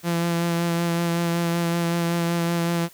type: tone with vibrato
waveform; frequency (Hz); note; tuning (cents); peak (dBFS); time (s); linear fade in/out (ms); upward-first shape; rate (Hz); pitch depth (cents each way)
sawtooth; 170; F3; -46; -17; 0.03-2.89; 50; sine; 5.3; 16
effects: white hiss -50 dBFS RMS until 2.93 s